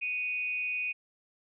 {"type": "tone with amplitude modulation", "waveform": "sine", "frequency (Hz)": 2489, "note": "D#7", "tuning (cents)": 0, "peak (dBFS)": -27, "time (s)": [0.01, 0.93], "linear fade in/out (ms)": 20, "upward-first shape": "sine", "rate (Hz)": 248, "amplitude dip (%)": 60, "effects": []}